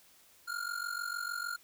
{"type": "ring-modulated tone", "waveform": "square", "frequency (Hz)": 1410, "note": "F6", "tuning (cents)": 16, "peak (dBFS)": -33, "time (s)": [0.47, 1.57], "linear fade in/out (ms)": 20, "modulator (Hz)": 23.3, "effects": ["white hiss -62 dBFS RMS until 1.63 s"]}